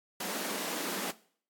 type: high-pass noise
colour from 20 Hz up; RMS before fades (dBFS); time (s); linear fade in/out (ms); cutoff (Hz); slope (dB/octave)
pink; -36; 0.2-1.11; 5; 180; 96
effects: noise-tail reverb RT60 0.5 s tail -18 dB re dry + AAC 64 kbps